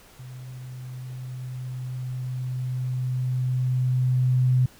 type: tone with level ramp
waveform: sine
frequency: 127.2 Hz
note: C3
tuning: 48 cents flat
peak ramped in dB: -37 to -16 dBFS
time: 0.19-4.66 s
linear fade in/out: 5 ms
effects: pink hiss -52 dBFS RMS until 4.79 s